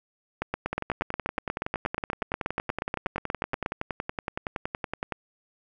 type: two click trains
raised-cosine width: 0.5 ms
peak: -12 / -14 dBFS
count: 28 / 48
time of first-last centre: 0.42-3.661 / 0.73-5.123 s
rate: 8.33 / 10.7 Hz
effects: none